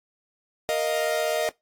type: chord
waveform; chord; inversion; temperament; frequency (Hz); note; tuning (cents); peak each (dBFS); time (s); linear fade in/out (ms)
45% pulse; Bb suspended fourth; none; equal; 466.2 / 622.3 / 698.5; Bb4 / Eb5 / F5; 0 / 0 / 0; -29 / -25 / -30; 0.69-1.49; 0
effects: noise-tail reverb RT60 0.2 s tail -25 dB re dry + AAC 64 kbps